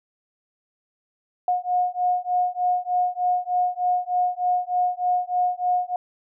sine beating tone pair, 720 / 723.3 Hz, F#5 / F#5, -47 / -39 cents, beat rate 3.3 Hz, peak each -23 dBFS, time 1.48-5.96 s, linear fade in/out 2 ms, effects none

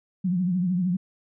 sine tone with vibrato, 180.6 Hz, F#3, 42 cents flat, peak -21 dBFS, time 0.24-0.97 s, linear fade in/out 10 ms, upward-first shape triangle, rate 13 Hz, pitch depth 110 cents each way, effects none

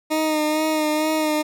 20% pulse tone with vibrato, 308.8 Hz, D#4, 13 cents flat, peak -14 dBFS, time 0.1-1.43 s, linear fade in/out 20 ms, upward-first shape sine, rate 2.2 Hz, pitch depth 28 cents each way, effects none

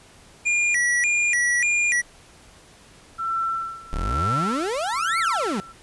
square tone with vibrato, 2162 Hz, C#7, 44 cents flat, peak -19 dBFS, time 0.45-2.02 s, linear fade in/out 20 ms, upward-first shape square, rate 1.7 Hz, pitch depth 190 cents each way
sine tone with tremolo, 1342 Hz, E6, 31 cents sharp, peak -21 dBFS, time 3.18-5.73 s, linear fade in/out 20 ms, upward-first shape sine, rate 1.1 Hz, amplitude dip 90%
35% pulse exponential two-way sweep, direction up then down, 32.7 to 2304 to 176.6 Hz, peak -22 dBFS, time 3.93-5.6 s, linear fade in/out 0 ms, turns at 5.19 s
effects pink hiss -50 dBFS RMS until 5.82 s + resampled to 24000 Hz

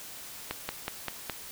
slowing click train, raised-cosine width 0.3 ms, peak -15 dBFS, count 5, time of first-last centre 0.51-1.297 s, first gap 180 ms, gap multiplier 1.06, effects white hiss -44 dBFS RMS until 1.51 s

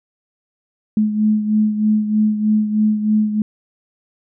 sine beating tone pair, 213.1 / 216.3 Hz, G#3 / A3, +45 / -29 cents, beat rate 3.2 Hz, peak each -14 / -21 dBFS, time 0.97-3.42 s, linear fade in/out 2 ms, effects none

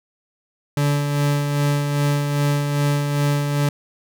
40% pulse tone with tremolo, 144.5 Hz, D3, 28 cents flat, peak -15 dBFS, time 0.77-3.69 s, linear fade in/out 2 ms, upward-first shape sine, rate 2.5 Hz, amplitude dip 40%, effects none

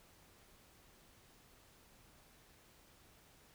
silence, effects pink hiss -65 dBFS RMS until 3.54 s

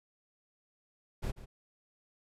brown noise with echo, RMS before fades -34 dBFS, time 1.22-1.32 s, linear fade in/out 20 ms, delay 140 ms, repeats 1, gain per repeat -14 dB, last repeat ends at 1.46 s, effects resampled to 32000 Hz

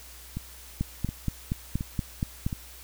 two click trains, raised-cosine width 5 ms, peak -19 / -14 dBFS, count 4 / 8, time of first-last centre 0.37-2.528 / 0.81-2.465 s, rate 1.39 / 4.23 Hz, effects added 61 Hz sine -49 dBFS peak until 2.83 s + white hiss -48 dBFS RMS until 2.83 s

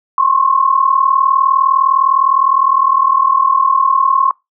sine tone pair together, 1053 / 1092.7 Hz, C6 / C#6, +11 / -25 cents, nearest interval minor second, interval 64 cents, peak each -12 dBFS, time 0.18-4.31 s, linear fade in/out 2 ms, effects noise-tail reverb RT60 0.2 s tail -25 dB re dry

